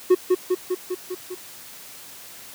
triangle tone with echo, 366 Hz, F#4, 19 cents flat, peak -9 dBFS, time 0.1-0.15 s, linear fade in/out 10 ms, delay 200 ms, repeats 6, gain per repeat -3 dB, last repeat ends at 1.35 s, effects white hiss -42 dBFS RMS until 2.54 s + high-pass 80 Hz 12 dB/octave

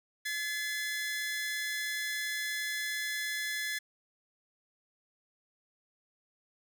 sawtooth tone pair together, 1713.7 / 2045 Hz, A6 / C7, -46 / -40 cents, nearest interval minor third, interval 306 cents, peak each -31 / -34 dBFS, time 0.25-3.79 s, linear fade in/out 10 ms, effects none

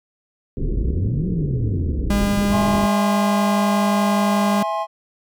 pink low-pass noise, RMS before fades -25 dBFS, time 0.57-2.86 s, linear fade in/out 0 ms, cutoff 430 Hz, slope 48 dB/octave
sine exponential two-way sweep, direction up then down, 30.87 to 189.9 to 43.51 Hz, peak -20 dBFS, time 0.61-2.28 s, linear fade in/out 10 ms, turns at 1.28 s
45% pulse tone, 202.6 Hz, G#3, 43 cents flat, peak -17 dBFS, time 2.1-4.63 s, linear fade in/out 5 ms
triangle chord, E augmented, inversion none, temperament equal with one note detuned, 659.3 / 830.6 / 1058.1 Hz, E5 / G#5 / B#5, 0 / 0 / +19 cents, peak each -23 dBFS, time 2.5-4.87 s, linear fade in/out 50 ms
effects none

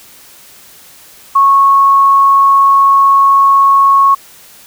sine tone, 1101 Hz, C#6, 12 cents flat, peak -4 dBFS, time 1.35-4.15 s, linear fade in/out 10 ms, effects white hiss -39 dBFS RMS until 4.66 s

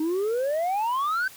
sine exponential sweep, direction up, 305.2 to 1568 Hz, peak -20 dBFS, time 0-1.28 s, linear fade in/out 5 ms, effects tanh soft clip ceiling -22 dBFS + white hiss -47 dBFS RMS until 1.36 s

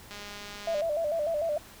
click train, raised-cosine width 0.2 ms, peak -25 dBFS, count 144, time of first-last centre 0.11-0.808 s, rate 205 Hz
sine tone with vibrato, 629 Hz, D#5, 19 cents sharp, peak -26 dBFS, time 0.67-1.58 s, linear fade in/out 5 ms, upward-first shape square, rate 6.7 Hz, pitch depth 95 cents each way
effects pink hiss -50 dBFS RMS until 1.8 s

